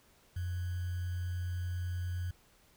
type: tone with sample-and-hold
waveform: sine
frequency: 89 Hz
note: F2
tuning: 33 cents sharp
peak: -33 dBFS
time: 0.36-2.31 s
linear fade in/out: 5 ms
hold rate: 1575 Hz
effects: pink hiss -65 dBFS RMS until 2.76 s